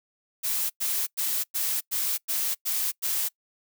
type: noise bursts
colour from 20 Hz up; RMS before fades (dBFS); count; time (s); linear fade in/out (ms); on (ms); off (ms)
blue; -27; 8; 0.43-3.29; 20; 270; 100
effects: noise-tail reverb RT60 0.1 s tail -24 dB re dry